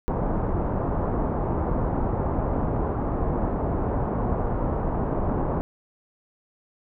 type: low-pass noise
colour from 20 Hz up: pink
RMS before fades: -25 dBFS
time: 0.08-5.61 s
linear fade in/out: 0 ms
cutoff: 1000 Hz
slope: 24 dB/octave
effects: none